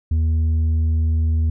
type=tone with tanh clipping; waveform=sine; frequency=79.9 Hz; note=D#2; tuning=47 cents sharp; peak=-16 dBFS; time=0.11-1.5 s; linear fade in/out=5 ms; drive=4 dB; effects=none